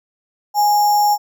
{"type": "tone with sample-and-hold", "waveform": "sine", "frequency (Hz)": 830.6, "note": "G#5", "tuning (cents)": 0, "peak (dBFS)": -11, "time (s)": [0.54, 1.18], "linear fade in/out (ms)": 50, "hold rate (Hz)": 6300, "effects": []}